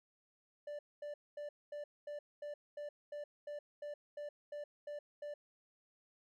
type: tone bursts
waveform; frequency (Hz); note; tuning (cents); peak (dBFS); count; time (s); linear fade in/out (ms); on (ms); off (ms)
triangle; 587.3; D5; 0; -40; 14; 0.67-5.34; 5; 120; 230
effects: none